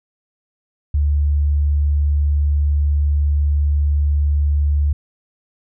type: tone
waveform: sine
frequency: 72.9 Hz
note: D2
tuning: 12 cents flat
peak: -13 dBFS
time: 0.94-4.93 s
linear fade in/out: 5 ms
effects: none